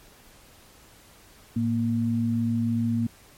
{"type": "tone pair together", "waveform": "sine", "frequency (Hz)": [110.01, 233.1], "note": ["A2", "A#3"], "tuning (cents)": [0, 0], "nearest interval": "octave + minor second", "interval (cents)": 1300, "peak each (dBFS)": [-27, -23], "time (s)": [1.56, 3.07], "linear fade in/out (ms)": 5, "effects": ["pink hiss -53 dBFS RMS until 3.37 s", "MP3 64 kbps"]}